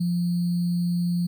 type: tone with sample-and-hold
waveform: sine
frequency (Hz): 174.61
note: F3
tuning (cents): 0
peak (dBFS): -21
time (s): 0-1.27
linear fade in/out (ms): 10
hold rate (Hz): 4410
effects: none